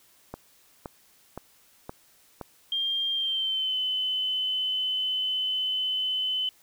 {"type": "click train", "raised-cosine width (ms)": 1, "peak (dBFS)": -21, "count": 5, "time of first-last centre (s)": [0.34, 2.413], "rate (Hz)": 1.93}
{"type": "tone with pitch glide", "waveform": "sine", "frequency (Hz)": [3196, 3032], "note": ["G7", "F#7"], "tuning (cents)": [33, 42], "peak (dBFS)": -25, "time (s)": [2.72, 6.49], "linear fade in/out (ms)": 2, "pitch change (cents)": -91, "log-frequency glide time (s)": [3.12, 3.78]}
{"effects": ["white hiss -60 dBFS RMS until 6.62 s"]}